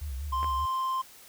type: tone with vibrato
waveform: sine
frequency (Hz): 69.3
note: C#2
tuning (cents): 0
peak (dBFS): -32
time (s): 0.01-0.66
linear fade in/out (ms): 10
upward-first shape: sine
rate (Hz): 5.1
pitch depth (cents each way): 150
type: tone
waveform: triangle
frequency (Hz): 1046.5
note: C6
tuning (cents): 0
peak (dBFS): -25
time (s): 0.32-1.02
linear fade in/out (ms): 10
type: clicks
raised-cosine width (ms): 0.5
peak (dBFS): -24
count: 2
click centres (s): 0.43 / 0.444
effects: white hiss -52 dBFS RMS until 1.28 s